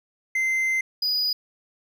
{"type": "tone pair in turn", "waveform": "triangle", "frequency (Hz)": [2075, 4935], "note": ["C7", "D#8"], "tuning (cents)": [-15, -15], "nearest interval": "octave + minor third", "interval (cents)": 1500, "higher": "second", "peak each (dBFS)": [-19, -20], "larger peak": "first", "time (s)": [[0.35, 0.81], [1.02, 1.33]], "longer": "first", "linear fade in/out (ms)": 5, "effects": []}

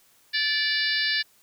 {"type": "harmonic tone with a mistuned harmonic", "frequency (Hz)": 581, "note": "D5", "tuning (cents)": -19, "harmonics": [3, 4, 5, 6, 7, 8, 9], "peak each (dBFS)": [-26, -33, -33, -32, -30, -29, -33], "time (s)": [0.33, 1.23], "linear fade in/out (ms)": 20, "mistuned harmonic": 6, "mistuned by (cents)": 44, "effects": ["white hiss -60 dBFS RMS until 1.42 s"]}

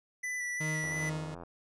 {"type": "tone with vibrato", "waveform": "square", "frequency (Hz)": 1979, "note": "B6", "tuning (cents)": 3, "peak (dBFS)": -34, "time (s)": [0.23, 1.1], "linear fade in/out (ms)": 10, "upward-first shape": "square", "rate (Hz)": 2.9, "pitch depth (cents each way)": 14}
{"type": "tone with tremolo", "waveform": "40% pulse", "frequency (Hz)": 155.56, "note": "D#3", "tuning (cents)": 0, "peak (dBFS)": -32, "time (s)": [0.6, 1.35], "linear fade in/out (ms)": 10, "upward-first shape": "sine", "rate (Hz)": 2.5, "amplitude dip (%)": 50}
{"type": "click train", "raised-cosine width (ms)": 1, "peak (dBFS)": -31, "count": 52, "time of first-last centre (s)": [0.84, 1.435], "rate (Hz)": 85.7}
{"effects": ["resampled to 22050 Hz"]}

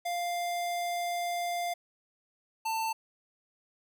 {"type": "tone pair in turn", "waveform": "square", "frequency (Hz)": [698.5, 891.6], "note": ["F5", "A5"], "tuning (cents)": [0, 23], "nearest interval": "major third", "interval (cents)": 423, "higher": "second", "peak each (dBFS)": [-31, -30], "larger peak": "second", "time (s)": [[0.05, 1.74], [2.65, 2.93]], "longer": "first", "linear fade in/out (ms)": 10, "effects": []}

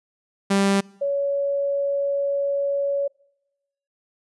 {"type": "tone pair in turn", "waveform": ["sawtooth", "sine"], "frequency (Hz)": [197.3, 561.6], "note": ["G3", "C#5"], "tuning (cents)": [11, 22], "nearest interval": "octave + tritone", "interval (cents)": 1811, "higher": "second", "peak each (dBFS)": [-13, -20], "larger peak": "first", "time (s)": [[0.5, 0.81], [1.01, 3.08]], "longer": "second", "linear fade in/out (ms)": 10, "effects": ["noise-tail reverb RT60 0.9 s tail -26 dB re dry", "resampled to 24000 Hz"]}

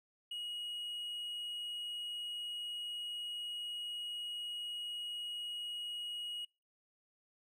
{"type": "tone", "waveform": "triangle", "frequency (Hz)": 2896, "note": "F#7", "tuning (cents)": -38, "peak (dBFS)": -38, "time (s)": [0.31, 6.45], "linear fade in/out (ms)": 5, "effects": ["noise-tail reverb RT60 0.3 s tail -26 dB re dry"]}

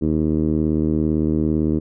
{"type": "tone with low-pass filter", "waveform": "10% pulse", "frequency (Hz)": 77.8, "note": "D#2", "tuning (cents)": 0, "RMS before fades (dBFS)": -19, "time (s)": [0.01, 1.8], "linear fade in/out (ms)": 20, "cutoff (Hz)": 320, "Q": 2, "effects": []}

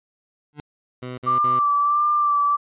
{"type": "tone with exponential growth", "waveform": "25% pulse", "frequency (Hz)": 147.9, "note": "D3", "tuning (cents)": 13, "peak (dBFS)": -25, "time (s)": [0.53, 0.6], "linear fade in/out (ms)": 0, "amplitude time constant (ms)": 15}
{"type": "tone bursts", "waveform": "15% pulse", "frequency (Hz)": 125.8, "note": "B2", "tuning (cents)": 32, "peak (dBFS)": -24, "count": 3, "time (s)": [1.02, 1.596], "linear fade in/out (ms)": 10, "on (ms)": 160, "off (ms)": 48}
{"type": "tone with vibrato", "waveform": "sine", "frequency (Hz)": 1174.7, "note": "D6", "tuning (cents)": 0, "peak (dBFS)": -16, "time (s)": [1.26, 2.57], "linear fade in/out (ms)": 20, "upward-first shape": "sine", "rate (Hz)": 1.5, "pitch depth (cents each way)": 29}
{"effects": ["resampled to 8000 Hz"]}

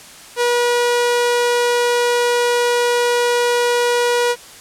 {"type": "tone", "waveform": "sawtooth", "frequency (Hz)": 482.7, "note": "B4", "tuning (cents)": -40, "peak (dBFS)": -10, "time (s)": [0.36, 4.36], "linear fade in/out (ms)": 50, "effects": ["white hiss -39 dBFS RMS until 4.6 s", "low-pass 10000 Hz 12 dB/octave"]}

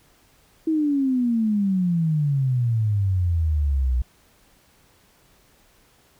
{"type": "exponential sweep", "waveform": "sine", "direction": "down", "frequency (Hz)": [324.3, 60], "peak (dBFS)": -18, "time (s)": [0.67, 4.02], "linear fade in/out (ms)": 5, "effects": ["pink hiss -58 dBFS RMS until 6.19 s"]}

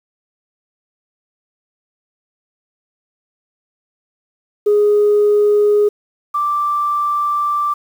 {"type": "tone pair in turn", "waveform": "sine", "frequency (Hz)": [415.3, 1174.6], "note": ["G#4", "D6"], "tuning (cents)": [0, 0], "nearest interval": "octave + tritone", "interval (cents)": 1800, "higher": "second", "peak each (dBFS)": [-8, -14], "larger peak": "first", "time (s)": [[4.66, 5.89], [6.34, 7.74]], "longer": "second", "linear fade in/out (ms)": 10, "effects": ["tanh soft clip ceiling -6 dBFS", "7-bit"]}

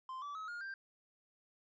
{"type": "tone with pitch steps", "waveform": "triangle", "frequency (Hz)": [1041, 1155.1, 1281.6, 1422, 1577.9], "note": ["C6", "D6", "E6", "F6", "G6"], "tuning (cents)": [-9, -29, -49, 31, 11], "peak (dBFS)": -40, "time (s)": [0.09, 0.74], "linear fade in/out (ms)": 2, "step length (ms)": 130, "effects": ["resampled to 16000 Hz"]}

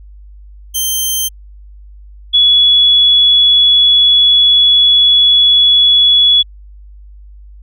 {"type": "tone pair in turn", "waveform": ["10% pulse", "sine"], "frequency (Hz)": [3136, 3391], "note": ["G7", "G#7"], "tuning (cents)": [0, 35], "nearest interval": "minor second", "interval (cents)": 135, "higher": "second", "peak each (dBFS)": -5, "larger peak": "neither", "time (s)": [[0.74, 1.29], [2.33, 6.43]], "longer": "second", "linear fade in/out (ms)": 20, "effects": ["added 50 Hz sine -33 dBFS peak until 7.62 s"]}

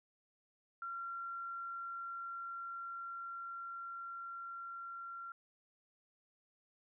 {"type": "tone with level ramp", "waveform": "sine", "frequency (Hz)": 1372, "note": "F6", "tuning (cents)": -31, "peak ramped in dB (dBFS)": [-40, -44], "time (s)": [0.82, 5.32], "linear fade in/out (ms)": 2, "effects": []}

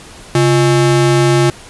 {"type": "ring-modulated tone", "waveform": "square", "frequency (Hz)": 242, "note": "B3", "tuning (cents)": -35, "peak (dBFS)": -6, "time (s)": [0.35, 1.5], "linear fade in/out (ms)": 2, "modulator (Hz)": 106, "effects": ["pink hiss -36 dBFS RMS until 1.69 s", "resampled to 24000 Hz"]}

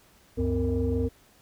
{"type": "tone cluster", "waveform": "sine", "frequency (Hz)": [69.6, 94.7, 254.9, 461.3], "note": ["C#2", "F#2", "C4", "A#4"], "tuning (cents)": [8, 41, -45, -18], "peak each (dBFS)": -28, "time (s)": [0.37, 1.09], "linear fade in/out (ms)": 20, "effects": ["tanh soft clip ceiling -17 dBFS", "pink hiss -59 dBFS RMS until 1.41 s"]}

